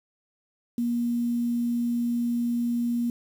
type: tone with quantisation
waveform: sine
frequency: 237.8 Hz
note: A#3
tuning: 35 cents sharp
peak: -23 dBFS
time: 0.78-3.1 s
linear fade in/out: 2 ms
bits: 8
effects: none